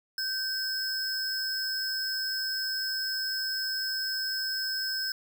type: tone pair together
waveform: square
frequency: 1550 / 5154 Hz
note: G6 / E8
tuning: -20 / -40 cents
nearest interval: octave + major sixth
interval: 2080 cents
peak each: -35 / -31 dBFS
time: 0.18-5.12 s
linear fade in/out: 2 ms
effects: none